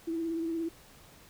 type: tone with vibrato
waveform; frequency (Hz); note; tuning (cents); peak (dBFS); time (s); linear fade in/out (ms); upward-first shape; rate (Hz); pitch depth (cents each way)
sine; 329.6; E4; 0; -30; 0.07-0.69; 10; sine; 17; 31
effects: pink hiss -56 dBFS RMS until 1.29 s